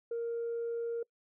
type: tone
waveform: sine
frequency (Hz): 466.2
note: A#4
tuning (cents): 0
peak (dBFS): -31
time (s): 0.11-1.03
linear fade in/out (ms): 5
effects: noise-tail reverb RT60 0.1 s tail -25 dB re dry + tanh soft clip ceiling -30 dBFS